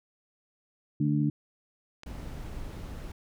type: harmonic tone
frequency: 73.42 Hz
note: D2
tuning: in tune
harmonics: 2 / 3 / 4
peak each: -26 / -30 / -28 dBFS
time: 1-1.3 s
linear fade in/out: 5 ms
type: click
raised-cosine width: 0.2 ms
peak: -26 dBFS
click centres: 2.034 s
type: noise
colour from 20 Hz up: brown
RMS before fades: -39 dBFS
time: 2.06-3.12 s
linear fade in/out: 5 ms
effects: none